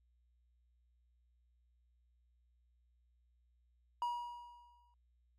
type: tone with exponential decay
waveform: triangle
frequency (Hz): 960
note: B5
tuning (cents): -49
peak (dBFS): -31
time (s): 4.02-4.94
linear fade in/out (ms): 1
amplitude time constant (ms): 200
effects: added 60 Hz sine -70 dBFS peak until 5.38 s